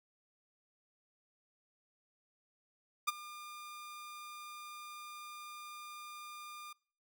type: tone with ADSR envelope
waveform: sawtooth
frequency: 1204 Hz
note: D6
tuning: 43 cents sharp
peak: -24 dBFS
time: 3.07-6.73 s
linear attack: 15 ms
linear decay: 22 ms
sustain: -19 dB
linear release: 7 ms
effects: noise-tail reverb RT60 0.5 s tail -26 dB re dry